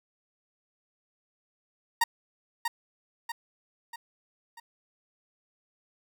30% pulse tone with echo, 932.3 Hz, A#5, in tune, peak -18 dBFS, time 2.01-2.04 s, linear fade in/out 5 ms, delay 640 ms, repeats 4, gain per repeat -6 dB, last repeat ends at 4.6 s, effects none

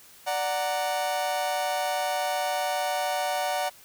40% pulse chord, D augmented, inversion none, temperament equal with one note detuned, 587.3 / 740 / 928 Hz, D5 / F#5 / A#5, 0 / 0 / -8 cents, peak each -30 / -27 / -33 dBFS, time 0.26-3.7 s, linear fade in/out 20 ms, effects white hiss -52 dBFS RMS until 3.84 s

